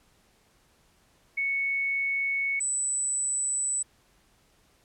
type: tone pair in turn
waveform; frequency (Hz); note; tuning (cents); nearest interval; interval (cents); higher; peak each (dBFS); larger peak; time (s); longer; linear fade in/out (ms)
sine; 2214 / 7965; C#7 / B8; -3 / +14; octave + minor seventh; 2217; second; -25; neither; 1.37-2.6 / 2.6-3.83; neither; 10
effects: pink hiss -64 dBFS RMS until 4.84 s + low-pass 12000 Hz 12 dB/octave